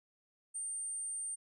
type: tone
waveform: sine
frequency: 8810 Hz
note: C#9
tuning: 12 cents flat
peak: -37 dBFS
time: 0.54-1.36 s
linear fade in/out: 20 ms
effects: none